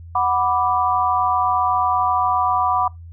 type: chord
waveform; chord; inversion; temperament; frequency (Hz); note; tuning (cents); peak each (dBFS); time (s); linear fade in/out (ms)
sine; B minor; second; equal; 740 / 987.8 / 1174.7; F#5 / B5 / D6; 0 / 0 / 0; -20; 0.15-2.88; 5
effects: noise-tail reverb RT60 0.2 s tail -25 dB re dry + added 84 Hz sine -35 dBFS peak until 3.12 s